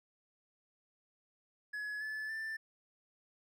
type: tone with pitch steps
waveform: triangle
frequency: 1693 / 1732.6 / 1773.1 Hz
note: G#6 / A6 / A6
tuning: +33 / -27 / +13 cents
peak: -36 dBFS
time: 1.73-2.57 s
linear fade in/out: 10 ms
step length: 280 ms
effects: none